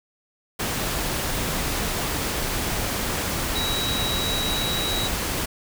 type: tone in noise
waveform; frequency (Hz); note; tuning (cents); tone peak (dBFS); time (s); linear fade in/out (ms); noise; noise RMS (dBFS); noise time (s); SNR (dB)
sine; 3870; B7; -36; -26; 3.55-5.08; 10; pink; -26; 0.59-5.46; -3
effects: none